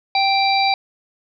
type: harmonic tone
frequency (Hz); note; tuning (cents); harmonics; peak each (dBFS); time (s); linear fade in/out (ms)
784; G5; 0; 1 / 3 / 5 / 6; -16 / -21 / -23 / -24; 0.15-0.74; 2
effects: none